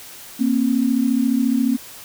sine tone pair together, 233.3 / 267.7 Hz, A#3 / C4, +2 / +40 cents, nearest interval major second, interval 238 cents, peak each -18 dBFS, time 0.39-1.77 s, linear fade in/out 20 ms, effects white hiss -39 dBFS RMS until 2.04 s

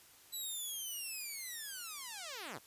5% pulse linear sweep, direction down, 3988 to 91.9 Hz, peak -32 dBFS, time 0.32-2.59 s, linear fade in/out 20 ms, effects white hiss -61 dBFS RMS until 2.66 s + resampled to 32000 Hz

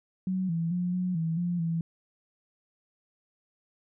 sine tone with pitch steps, 186.6 / 166 / 178.2 / 181.8 / 163 / 175 / 165.5 Hz, F#3 / E3 / F3 / F#3 / E3 / F3 / E3, +15 / +12 / +35 / -30 / -19 / +4 / +7 cents, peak -26 dBFS, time 0.27-1.81 s, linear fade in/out 2 ms, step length 220 ms, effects none

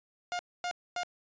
sawtooth tone bursts, 710 Hz, F5, 28 cents sharp, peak -28 dBFS, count 3, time 0.32-1.033 s, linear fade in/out 0 ms, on 71 ms, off 250 ms, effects resampled to 16000 Hz

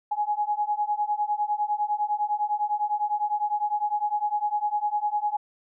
sine beating tone pair, 830.6 / 840.5 Hz, G#5 / G#5, 0 / +20 cents, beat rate 9.9 Hz, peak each -27 / -26 dBFS, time 0.11-5.37 s, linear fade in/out 10 ms, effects none

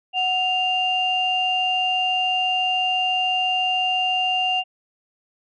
sine tone pair together, 740 / 2794 Hz, F#5 / F7, 0 / 0 cents, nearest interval octave + major seventh, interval 2300 cents, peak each -22 / -20 dBFS, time 0.13-4.64 s, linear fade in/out 50 ms, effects tanh soft clip ceiling -11 dBFS

